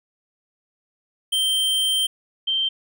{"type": "tone pair in turn", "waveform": ["square", "sine"], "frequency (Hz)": [3136, 3136], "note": ["G7", "G7"], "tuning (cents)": [0, 0], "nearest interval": "unison", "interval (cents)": 0, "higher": "neither", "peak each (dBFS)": -19, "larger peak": "neither", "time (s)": [[1.32, 2.07], [2.47, 2.69]], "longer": "first", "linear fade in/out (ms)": 10, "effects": []}